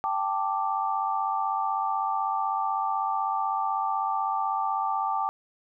sine chord, G suspended second, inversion none, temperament equal, 784 / 880 / 1174.7 Hz, G5 / A5 / D6, 0 / 0 / 0 cents, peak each -29 dBFS, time 0.04-5.29 s, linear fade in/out 0 ms, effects none

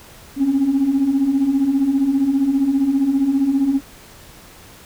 sine beating tone pair, 261.6 / 276.6 Hz, C4 / C#4, 0 / -4 cents, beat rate 15 Hz, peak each -20 / -14 dBFS, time 0.36-3.81 s, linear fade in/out 50 ms, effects tanh soft clip ceiling -9 dBFS + pink hiss -43 dBFS RMS until 4.85 s

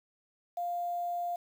sine tone with quantisation, 700 Hz, F5, 4 cents sharp, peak -31 dBFS, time 0.57-1.36 s, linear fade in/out 5 ms, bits 9, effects none

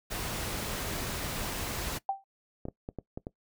pink noise, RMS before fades -35 dBFS, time 0.1-1.99 s, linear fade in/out 20 ms
sine tone with exponential decay, 782 Hz, G5, 4 cents flat, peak -23 dBFS, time 2.09-2.24 s, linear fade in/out 2 ms, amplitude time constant 31 ms
clicks, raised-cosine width 2 ms, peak -23 dBFS, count 6, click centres 2.654 / 2.685 / 2.889 / 2.987 / 3.175 / 3.269 s
effects noise-tail reverb RT60 0.1 s tail -20 dB re dry

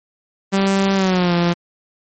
sawtooth tone with pitch glide, 195.1 to 172.81 Hz, G3 to F3, -8 to -18 cents, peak -10 dBFS, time 0.52-1.54 s, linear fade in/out 20 ms, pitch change -210 cents, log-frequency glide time 0.95-1.34 s, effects low-pass 9000 Hz 12 dB/octave + MP3 32 kbps

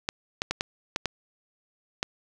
clicks, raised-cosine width 0.2 ms, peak -9 dBFS, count 7, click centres 0.089 / 0.419 / 0.51 / 0.609 / 0.961 / 1.057 / 2.029 s, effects none

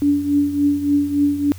sine tone with tremolo, 287.8 Hz, D4, 35 cents flat, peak -11 dBFS, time 0.02-1.52 s, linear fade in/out 0 ms, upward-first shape triangle, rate 3.5 Hz, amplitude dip 75%, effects added 91 Hz sine -33 dBFS peak until 1.58 s + white hiss -46 dBFS RMS until 1.58 s

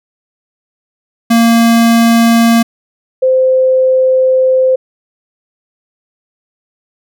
square / sine tone pair in turn, 231 / 518.6 Hz, A#3 / C5, -16 / -15 cents, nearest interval octave + major second, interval 1401 cents, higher second, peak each -6 / -6 dBFS, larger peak neither, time 1.3-2.63 / 3.22-4.76 s, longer second, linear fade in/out 10 ms, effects none

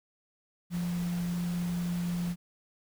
sine tone in noise, 174.61 Hz, F3, in tune, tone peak -29 dBFS, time 0.7-2.36 s, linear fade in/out 50 ms, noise pink, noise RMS -45 dBFS, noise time 0.7-2.36 s, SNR +13 dB, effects none

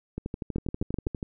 two click trains, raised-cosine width 3 ms, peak -15 / -19 dBFS, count 5 / 14, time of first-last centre 0.56-1.07 / 0.18-1.228 s, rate 7.85 / 12.4 Hz, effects none

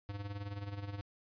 square tone with tremolo, 101.1 Hz, G#2, 46 cents flat, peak -38 dBFS, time 0.09-1.01 s, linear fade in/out 0 ms, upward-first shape sine, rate 19 Hz, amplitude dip 65%, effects resampled to 11025 Hz

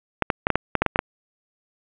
clicks, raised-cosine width 0.5 ms, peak -3 dBFS, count 10, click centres 0.223 / 0.302 / 0.469 / 0.503 / 0.556 / 0.753 / 0.82 / 0.863 / 0.959 / 0.991 s, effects resampled to 8000 Hz + 7-bit

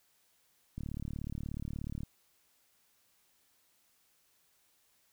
click train, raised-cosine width 5 ms, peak -27 dBFS, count 47, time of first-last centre 0.78-2.033 s, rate 36.7 Hz, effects white hiss -71 dBFS RMS until 5.12 s

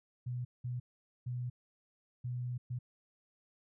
sine tone bursts at uneven times, 123.47 Hz, B2, in tune, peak -35 dBFS, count 5, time 0.26-0.45 / 0.64-0.8 / 1.26-1.5 / 2.24-2.58 / 2.7-2.79 s, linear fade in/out 10 ms, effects none

